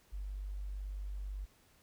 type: tone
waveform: sine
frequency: 49 Hz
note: G1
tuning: in tune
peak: -38 dBFS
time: 0.12-1.46 s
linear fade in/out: 20 ms
effects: pink hiss -67 dBFS RMS until 1.82 s